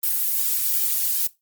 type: noise with flanger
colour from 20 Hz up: violet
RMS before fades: -22 dBFS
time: 0.03-1.27 s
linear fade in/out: 5 ms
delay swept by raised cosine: 1.4 to 3 ms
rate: 2.6 Hz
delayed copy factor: -0.95
effects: noise-tail reverb RT60 0.2 s tail -19 dB re dry + Opus 32 kbps